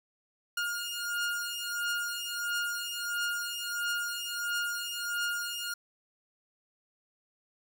sawtooth beating tone pair, 1419 / 1420.5 Hz, F6 / F6, +27 / +29 cents, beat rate 1.5 Hz, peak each -31 dBFS, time 0.57-5.74 s, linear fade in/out 5 ms, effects none

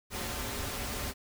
pink noise with comb filter, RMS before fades -36 dBFS, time 0.1-1.14 s, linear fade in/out 50 ms, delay 6.2 ms, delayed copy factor -0.5, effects none

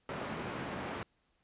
pink band-pass noise, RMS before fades -40 dBFS, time 0.09-1.03 s, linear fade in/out 2 ms, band 140 to 2100 Hz, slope 12 dB/octave, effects pink hiss -75 dBFS RMS until 1.43 s + resampled to 8000 Hz

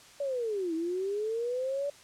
sine linear two-way sweep, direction down then up, 578 to 318.2 to 578 Hz, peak -29 dBFS, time 0.2-1.9 s, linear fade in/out 5 ms, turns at 0.74 s, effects white hiss -54 dBFS RMS until 2.03 s + low-pass 8000 Hz 12 dB/octave

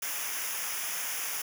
white noise with comb filter, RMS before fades -34 dBFS, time 0.02-1.42 s, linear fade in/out 5 ms, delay 0.24 ms, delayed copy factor -0.8, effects none

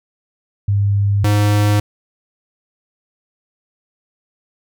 sine / square tone pair in turn, 100.8 / 103.75 Hz, G2 / G#2, +49 / -1 cents, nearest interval unison, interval 50 cents, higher second, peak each -12 dBFS, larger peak neither, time 0.68-1.24 / 1.24-1.8 s, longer neither, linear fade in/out 5 ms, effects none

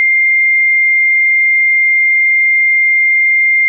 sine tone, 2107 Hz, C7, 12 cents sharp, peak -7 dBFS, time 0-3.68 s, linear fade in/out 0 ms, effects none

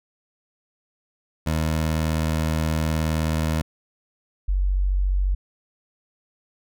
20% pulse / sine tone pair in turn, 79.1 / 47.14 Hz, D#2 / F#1, +29 / +33 cents, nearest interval major sixth, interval 896 cents, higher first, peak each -16 / -18 dBFS, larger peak first, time 1.46-3.62 / 4.48-5.35 s, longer first, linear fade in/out 10 ms, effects none

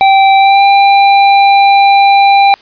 square tone with pitch glide, 779 to 794.9 Hz, G5 to G5, -11 to +24 cents, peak -4 dBFS, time 0.01-2.54 s, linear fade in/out 0 ms, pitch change +35 cents, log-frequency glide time 0.37-0.63 s, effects white hiss -40 dBFS RMS until 2.61 s + resampled to 11025 Hz

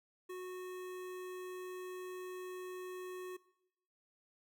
square tone with notch filter, 366.7 Hz, F#4, 15 cents flat, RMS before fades -45 dBFS, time 0.29-3.37 s, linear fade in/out 10 ms, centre 4800 Hz, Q 1.4, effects noise-tail reverb RT60 0.9 s tail -21 dB re dry

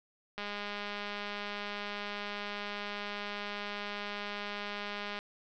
click train, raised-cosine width 0.3 ms, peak -23 dBFS, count 987, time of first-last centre 0.38-5.19 s, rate 205 Hz, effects resampled to 16000 Hz + 10-bit

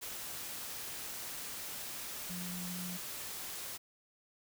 sine tone in noise, 179.1 Hz, F3, 44 cents sharp, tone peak -41 dBFS, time 2.29-2.98 s, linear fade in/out 20 ms, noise white, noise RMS -43 dBFS, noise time 0.01-3.78 s, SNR -1 dB, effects none

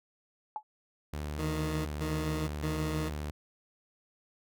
sine tone with exponential decay, 855 Hz, A5, 50 cents flat, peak -29 dBFS, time 0.56-0.63 s, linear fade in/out 1 ms, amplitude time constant 15 ms
sawtooth tone, 74.5 Hz, D2, 25 cents sharp, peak -31 dBFS, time 1.13-3.31 s, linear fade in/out 5 ms
20% pulse tone bursts, 155.56 Hz, D#3, in tune, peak -27 dBFS, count 3, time 1.38-3.1 s, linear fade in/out 20 ms, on 480 ms, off 140 ms
effects none

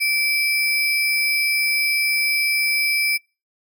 sine tone with sample-and-hold, 2326 Hz, D7, 17 cents flat, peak -17 dBFS, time 0-3.18 s, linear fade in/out 20 ms, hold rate 7350 Hz, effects noise-tail reverb RT60 0.3 s tail -25 dB re dry

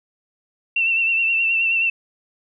sine tone with vibrato, 2700 Hz, E7, 41 cents sharp, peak -16 dBFS, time 0.76-1.9 s, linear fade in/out 5 ms, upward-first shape triangle, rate 9.5 Hz, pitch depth 46 cents each way, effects none

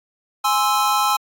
square chord, Ab augmented, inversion none, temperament equal with one note detuned, 830.6 / 1046.5 / 1314.7 Hz, Ab5 / C6 / E6, 0 / 0 / -5 cents, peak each -21 / -22 / -21 dBFS, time 0.44-1.17 s, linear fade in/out 10 ms, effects AAC 64 kbps

